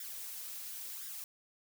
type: noise with flanger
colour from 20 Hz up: blue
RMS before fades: -44 dBFS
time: 0-1.24 s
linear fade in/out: 2 ms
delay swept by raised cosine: 0.56 to 5.86 ms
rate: 0.95 Hz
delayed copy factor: +0.6
effects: none